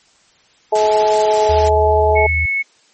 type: harmonic tone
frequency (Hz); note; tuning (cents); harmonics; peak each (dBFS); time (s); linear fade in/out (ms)
213.7; G#3; +50; 2 / 3 / 4; -15 / -15 / -15; 0.72-2.27; 10
type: noise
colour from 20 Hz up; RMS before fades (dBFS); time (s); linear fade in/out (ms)
white; -25; 0.75-1.69; 5
type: tone with pitch glide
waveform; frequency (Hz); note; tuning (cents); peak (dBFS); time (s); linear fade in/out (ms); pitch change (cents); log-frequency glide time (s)
sine; 77.78 to 78.37; D#2 to D#2; 0 to +13; -17; 1.49-2.46; 5; +13; 1.73-1.97
type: tone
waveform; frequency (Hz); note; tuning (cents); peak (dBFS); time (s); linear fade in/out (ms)
sine; 2200; C#7; -14; -15; 2.15-2.63; 20
effects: white hiss -53 dBFS RMS until 2.93 s + MP3 32 kbps